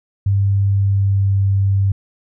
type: tone with pitch glide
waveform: sine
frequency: 99.1 to 98.13 Hz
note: G2 to G2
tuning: +19 to +2 cents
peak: -12 dBFS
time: 0.26-1.92 s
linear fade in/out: 5 ms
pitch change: -17 cents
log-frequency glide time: 0.71-1.37 s
effects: none